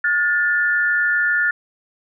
sine tone pair together, 1432.5 / 1760 Hz, F6 / A6, +44 / 0 cents, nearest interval major third, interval 356 cents, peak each -18 dBFS, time 0.04-1.51 s, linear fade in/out 5 ms, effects none

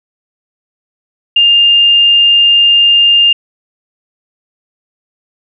sine tone, 2808 Hz, F7, 9 cents sharp, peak -4 dBFS, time 1.36-3.33 s, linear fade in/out 5 ms, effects none

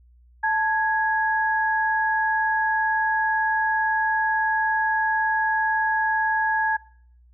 sine tone pair together, 879.1 / 1661.2 Hz, A5 / G#6, -2 / 0 cents, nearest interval major seventh, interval 1102 cents, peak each -22 dBFS, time 0.43-6.77 s, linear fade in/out 10 ms, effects noise-tail reverb RT60 0.6 s tail -23 dB re dry + added 60 Hz sine -51 dBFS peak until 7.33 s

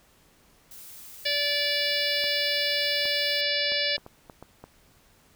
blue noise, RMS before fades -45 dBFS, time 0.71-3.41 s, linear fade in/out 2 ms
harmonic tone, 580 Hz, D5, 22 cents flat, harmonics 1 / 3 / 4 / 5 / 6 / 7 / 8 / 9, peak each -32 / -32 / -32 / -32 / -32 / -32 / -32 / -32 dBFS, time 1.25-3.97 s, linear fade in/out 10 ms
clicks, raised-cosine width 1 ms, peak -28 dBFS, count 8, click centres 2.241 / 3.055 / 3.72 / 3.98 / 4.064 / 4.298 / 4.426 / 4.64 s
effects pink hiss -60 dBFS RMS until 5.35 s

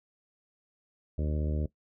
harmonic tone, 75.7 Hz, D#2, 47 cents flat, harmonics 1 / 2 / 3 / 4 / 5 / 6 / 7 / 8, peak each -29 / -35 / -39 / -41 / -43 / -45 / -46 / -47 dBFS, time 1.18-1.66 s, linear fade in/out 5 ms, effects noise-tail reverb RT60 0.1 s tail -18 dB re dry

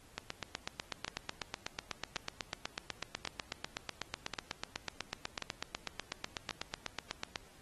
two click trains, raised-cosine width 0.2 ms, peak -20 / -19 dBFS, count 6 / 59, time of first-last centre 1.08-6.509 / 0.18-7.358 s, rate 0.921 / 8.08 Hz, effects pink hiss -61 dBFS RMS until 7.61 s + AAC 32 kbps

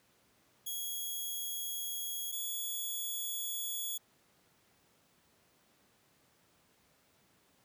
5% pulse tone pair in turn, 3322 / 3386 Hz, G#7 / G#7, 0 / +33 cents, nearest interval unison, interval 33 cents, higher second, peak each -28 dBFS, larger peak neither, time 0.66-2.32 / 2.32-3.98 s, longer neither, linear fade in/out 10 ms, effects pink hiss -69 dBFS RMS until 7.64 s + high-pass 100 Hz 12 dB/octave

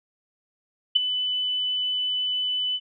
sine tone with ADSR envelope, 2998 Hz, F#7, 22 cents sharp, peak -12 dBFS, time 0.95-2.8 s, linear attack 12 ms, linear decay 13 ms, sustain -11 dB, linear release 49 ms, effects none

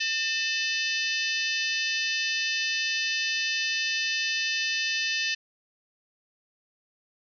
harmonic tone with a mistuned harmonic, 601 Hz, D5, 40 cents sharp, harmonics 3 / 4 / 5 / 6 / 7 / 8 / 9 / 10, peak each -31 / -30 / -35 / -35 / -36 / -34 / -40 / -38 dBFS, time 0-5.35 s, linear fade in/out 10 ms, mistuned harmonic 4, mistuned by +150 cents, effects none

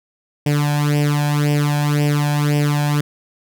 sawtooth tone with flanger, 146.83 Hz, D3, in tune, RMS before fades -17 dBFS, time 0.46-3.01 s, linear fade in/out 5 ms, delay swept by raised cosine 0.37 to 1.24 ms, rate 1.9 Hz, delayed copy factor +0.8, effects none

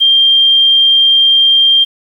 sine tone, 3185 Hz, G7, 27 cents sharp, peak -5 dBFS, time 0-1.85 s, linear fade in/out 20 ms, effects 7-bit

